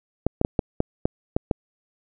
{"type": "clicks", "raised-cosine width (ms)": 2, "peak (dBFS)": -6, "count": 8, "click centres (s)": [0.266, 0.414, 0.449, 0.592, 0.804, 1.055, 1.365, 1.512], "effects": []}